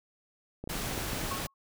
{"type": "clicks", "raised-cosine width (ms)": 2, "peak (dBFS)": -25, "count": 7, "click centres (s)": [0.64, 0.675, 0.912, 0.978, 1.133, 1.173, 1.239]}
{"type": "noise", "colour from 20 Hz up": "pink", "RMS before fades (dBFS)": -35, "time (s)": [0.69, 1.47], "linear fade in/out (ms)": 10}
{"type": "tone with exponential decay", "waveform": "sine", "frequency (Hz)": 1095, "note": "C#6", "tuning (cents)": -22, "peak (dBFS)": -31, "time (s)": [1.31, 1.54], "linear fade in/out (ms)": 2, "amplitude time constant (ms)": 48}
{"effects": []}